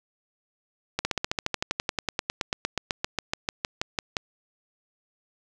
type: slowing click train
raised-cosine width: 0.2 ms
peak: -8 dBFS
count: 30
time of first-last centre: 0.99-4.168 s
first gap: 60 ms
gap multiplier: 1.04
effects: none